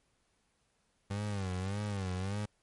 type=tone with vibrato; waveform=30% pulse; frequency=97.8 Hz; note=G2; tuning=4 cents flat; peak=-31 dBFS; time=1.1-2.46 s; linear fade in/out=10 ms; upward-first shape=sine; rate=1.7 Hz; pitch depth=120 cents each way; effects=pink hiss -75 dBFS RMS until 2.62 s + MP3 48 kbps